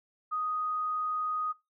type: tone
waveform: sine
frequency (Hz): 1246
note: D#6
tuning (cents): +2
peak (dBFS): -29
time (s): 0.31-1.53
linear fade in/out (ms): 20
effects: noise-tail reverb RT60 0.2 s tail -18 dB re dry